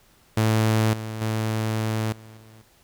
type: tone with level steps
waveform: sawtooth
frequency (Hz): 110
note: A2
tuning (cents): 0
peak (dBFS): -14 / -26 / -19 / -39 / -43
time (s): 0.37-2.62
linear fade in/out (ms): 5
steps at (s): 0.93 / 1.21 / 2.12 / 2.37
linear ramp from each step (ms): 5
effects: pink hiss -58 dBFS RMS until 2.83 s